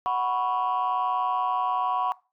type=chord; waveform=sine; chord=F# suspended fourth; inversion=none; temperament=equal; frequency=740 / 987.8 / 1108.7 Hz; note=F#5 / B5 / C#6; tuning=0 / 0 / 0 cents; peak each=-26 dBFS; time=0.06-2.12 s; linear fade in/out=0 ms; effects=noise-tail reverb RT60 0.3 s tail -21 dB re dry + tanh soft clip ceiling -18 dBFS